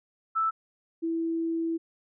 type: tone pair in turn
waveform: sine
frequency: 1318.5 / 329.6 Hz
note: E6 / E4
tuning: 0 / 0 cents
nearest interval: 2 octaves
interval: 2400 cents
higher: first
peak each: -23 / -26 dBFS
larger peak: first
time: 0.35-0.51 / 1.02-1.78 s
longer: second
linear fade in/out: 20 ms
effects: none